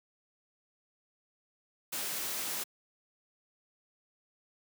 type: noise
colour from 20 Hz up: white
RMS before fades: -36 dBFS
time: 1.92-2.64 s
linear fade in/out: 10 ms
effects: high-pass 150 Hz 12 dB/octave